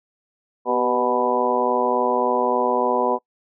harmonic tone with a mistuned harmonic, 123.47 Hz, B2, in tune, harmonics 2 / 3 / 4 / 5 / 6 / 7 / 8, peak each -28 / -25 / -23 / -26 / -26 / -28 / -23 dBFS, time 0.65-3.19 s, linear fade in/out 50 ms, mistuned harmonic 3, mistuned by +55 cents, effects noise-tail reverb RT60 0.1 s tail -24 dB re dry

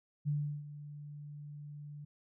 sine tone with ADSR envelope, 146.83 Hz, D3, in tune, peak -29 dBFS, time 0.25-2.05 s, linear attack 31 ms, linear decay 350 ms, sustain -15 dB, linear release 8 ms, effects none

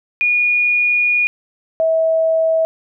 sine tone pair in turn, 2444 / 647.3 Hz, D#7 / E5, -32 / -32 cents, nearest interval octave + major seventh, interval 2300 cents, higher first, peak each -12 dBFS, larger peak neither, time 0.21-1.27 / 1.8-2.65 s, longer first, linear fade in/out 0 ms, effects none

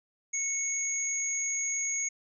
sine tone pair together, 2200 / 6623 Hz, C#7 / G#8, -14 / -6 cents, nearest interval octave + perfect fifth, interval 1908 cents, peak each -36 / -29 dBFS, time 0.33-2.09 s, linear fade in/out 10 ms, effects none

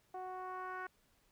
10% pulse tone with low-pass filter sweep, 370 Hz, F#4, in tune, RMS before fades -44 dBFS, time 0.14-0.87 s, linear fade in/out 5 ms, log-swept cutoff 750 to 1500 Hz, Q 2.4, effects pink hiss -73 dBFS RMS until 1.31 s

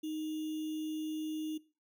sine tone with sample-and-hold, 311.1 Hz, D#4, in tune, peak -35 dBFS, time 0.03-1.58 s, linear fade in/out 10 ms, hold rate 3150 Hz, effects noise-tail reverb RT60 0.3 s tail -18 dB re dry

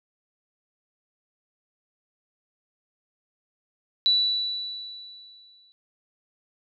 sine tone with exponential decay, 3951 Hz, B7, in tune, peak -16 dBFS, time 4.06-5.72 s, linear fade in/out 0 ms, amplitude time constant 360 ms, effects none

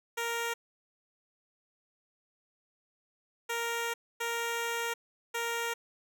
10% pulse tone bursts at uneven times, 466.2 Hz, A#4, in tune, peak -23 dBFS, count 4, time 0.17-0.54 / 3.49-3.94 / 4.2-4.94 / 5.34-5.74 s, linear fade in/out 10 ms, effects none

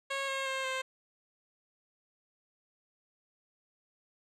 10% pulse tone with pitch steps, 547 / 539.2 / 531.4 / 523.8 Hz, C#5 / C#5 / C5 / C5, -23 / -48 / +27 / +2 cents, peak -24 dBFS, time 0.1-0.82 s, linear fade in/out 10 ms, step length 180 ms, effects low-pass 7000 Hz 12 dB/octave

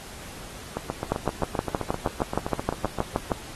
two click trains, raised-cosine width 1 ms, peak -9 / -14 dBFS, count 15 / 18, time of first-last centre 1.12-3.318 / 0.77-2.986 s, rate 6.37 / 7.67 Hz, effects pink hiss -42 dBFS RMS until 3.55 s + AAC 32 kbps

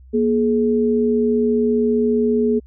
sine tone pair together, 237.8 / 422.9 Hz, A#3 / G#4, +35 / +31 cents, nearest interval minor seventh, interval 996 cents, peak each -17 dBFS, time 0.13-2.6 s, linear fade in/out 20 ms, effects added 64 Hz sine -41 dBFS peak until 2.66 s

